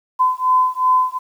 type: beating tone pair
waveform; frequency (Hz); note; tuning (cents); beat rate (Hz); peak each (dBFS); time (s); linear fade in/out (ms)
sine; 1017 / 1019.7; C6 / C6; -50 / -45; 2.7; -16; 0.19-1.19; 20
effects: 8-bit